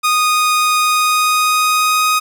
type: tone with pitch glide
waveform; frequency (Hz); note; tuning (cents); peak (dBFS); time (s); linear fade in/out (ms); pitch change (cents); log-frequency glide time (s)
sawtooth; 1238 to 1250.9; D#6 to D#6; -9 to +9; -8; 0.03-2.2; 20; +18; 0.8-2.05
effects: 8-bit